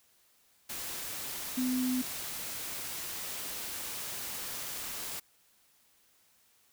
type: tone in noise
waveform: sine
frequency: 253.9 Hz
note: B3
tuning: 48 cents sharp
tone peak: -28 dBFS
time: 1.57-2.02 s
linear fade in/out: 10 ms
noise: white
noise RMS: -39 dBFS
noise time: 0.69-5.2 s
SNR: +8 dB
effects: white hiss -67 dBFS RMS until 6.72 s